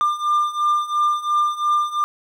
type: beating tone pair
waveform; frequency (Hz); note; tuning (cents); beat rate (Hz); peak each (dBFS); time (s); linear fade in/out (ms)
triangle; 1195 / 1197.9; D6 / D6; +30 / +34; 2.9; -20 / -17; 0.01-2.04; 0
effects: none